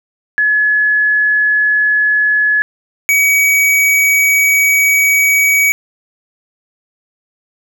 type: tone pair in turn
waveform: sine / square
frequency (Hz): 1702 / 2266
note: G#6 / C#7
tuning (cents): +42 / +37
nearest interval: perfect fourth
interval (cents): 495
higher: second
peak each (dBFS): -9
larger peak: neither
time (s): 0.38-2.62 / 3.09-5.72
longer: second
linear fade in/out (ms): 0
effects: none